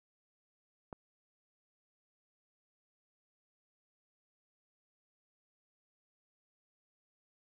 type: click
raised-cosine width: 1 ms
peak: -29 dBFS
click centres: 0.928 s
effects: none